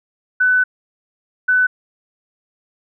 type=tone bursts at uneven times; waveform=sine; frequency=1500 Hz; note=F#6; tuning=23 cents sharp; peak=-11 dBFS; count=2; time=0.4-0.64 / 1.48-1.67 s; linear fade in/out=10 ms; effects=none